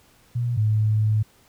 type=tone pair in turn; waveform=sine; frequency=120 / 107.68 Hz; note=B2 / A2; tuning=-49 / -37 cents; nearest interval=major second; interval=188 cents; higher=first; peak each=-21 / -17 dBFS; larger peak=second; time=0.35-0.57 / 0.57-1.23 s; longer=second; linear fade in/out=10 ms; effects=pink hiss -57 dBFS RMS until 1.48 s